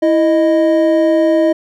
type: tone pair together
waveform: triangle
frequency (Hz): 329 / 621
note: E4 / D#5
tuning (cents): -3 / -3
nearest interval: major seventh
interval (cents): 1100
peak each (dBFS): -10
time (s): 0.02-1.53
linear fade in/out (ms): 10
effects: none